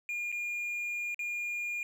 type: tone with dropouts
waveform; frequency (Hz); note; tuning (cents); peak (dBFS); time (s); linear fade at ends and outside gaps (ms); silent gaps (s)
triangle; 2420; D#7; -49; -31; 0.09-1.83; 1; 0.318-0.325 / 1.145-1.192
effects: none